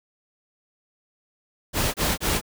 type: noise bursts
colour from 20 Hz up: pink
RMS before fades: -23 dBFS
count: 3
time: 1.73-2.414 s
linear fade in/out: 50 ms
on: 210 ms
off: 27 ms
effects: none